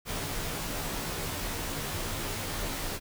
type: noise with comb filter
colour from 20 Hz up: pink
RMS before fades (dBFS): -34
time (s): 0.05-3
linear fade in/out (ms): 50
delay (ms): 16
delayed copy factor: -0.9
effects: none